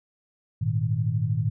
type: chord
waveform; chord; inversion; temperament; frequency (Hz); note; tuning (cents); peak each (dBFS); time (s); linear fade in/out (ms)
sine; Ab suspended second; none; equal; 103.83 / 116.54 / 155.56; Ab2 / Bb2 / Eb3; 0 / 0 / 0; -27 / -25 / -28; 0.61-1.5; 10
effects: none